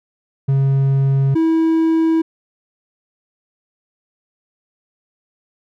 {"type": "tone pair in turn", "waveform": "triangle", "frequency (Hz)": [136.4, 324.4], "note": ["C#3", "E4"], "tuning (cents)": [-28, -28], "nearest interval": "octave + minor third", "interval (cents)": 1500, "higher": "second", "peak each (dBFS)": -10, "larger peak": "neither", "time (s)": [[0.48, 1.35], [1.35, 2.22]], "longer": "neither", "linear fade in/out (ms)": 10, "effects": []}